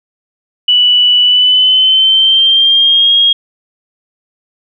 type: tone with pitch glide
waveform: sine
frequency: 2960 to 3265 Hz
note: F#7 to G#7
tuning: 0 to -30 cents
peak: -5 dBFS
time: 0.68-3.33 s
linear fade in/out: 5 ms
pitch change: +170 cents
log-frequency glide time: 1.23-3.12 s
effects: none